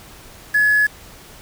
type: tone with quantisation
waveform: sine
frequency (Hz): 1700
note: G#6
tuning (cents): +40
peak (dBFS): -12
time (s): 0.54-0.87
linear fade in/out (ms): 10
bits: 5
effects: pink hiss -42 dBFS RMS until 1.41 s